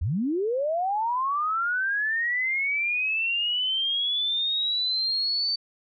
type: linear sweep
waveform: sine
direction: up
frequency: 65.4 to 4581 Hz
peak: -23 dBFS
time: 0.01-5.56 s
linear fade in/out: 10 ms
effects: none